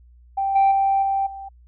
sine tone with level steps, 783 Hz, G5, 2 cents flat, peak -19 / -11 / -15 / -18 / -32 dBFS, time 0.37-1.49 s, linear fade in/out 10 ms, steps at 0.55 / 0.71 / 1.02 / 1.26 s, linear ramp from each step 10 ms, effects tanh soft clip ceiling -11 dBFS + added 60 Hz sine -47 dBFS peak until 1.67 s

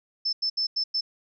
sine tone bursts at uneven times, 5274 Hz, E8, in tune, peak -23 dBFS, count 5, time 0.25-0.33 / 0.42-0.5 / 0.57-0.67 / 0.76-0.84 / 0.94-1.01 s, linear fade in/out 10 ms, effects none

